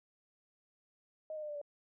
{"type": "tone with pitch steps", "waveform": "sine", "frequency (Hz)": [625, 613.2, 601.6, 590.3, 579.1], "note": ["D#5", "D#5", "D5", "D5", "D5"], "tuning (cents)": [8, -25, 42, 9, -24], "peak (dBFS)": -39, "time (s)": [1.3, 1.615], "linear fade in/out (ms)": 2, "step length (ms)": 63, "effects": []}